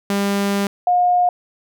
sawtooth / sine tone pair in turn, 200 / 715.6 Hz, G3 / F5, +35 / +42 cents, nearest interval octave + minor seventh, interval 2207 cents, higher second, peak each -13 / -12 dBFS, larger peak second, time 0.1-0.67 / 0.87-1.29 s, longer first, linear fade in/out 2 ms, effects none

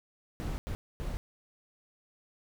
brown noise bursts at uneven times, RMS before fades -35 dBFS, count 3, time 0.4-0.58 / 0.67-0.75 / 1-1.17 s, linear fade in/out 0 ms, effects none

